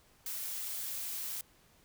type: noise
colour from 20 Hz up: blue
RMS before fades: -39 dBFS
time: 0.26-1.41 s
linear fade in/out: 2 ms
effects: pink hiss -65 dBFS RMS until 1.84 s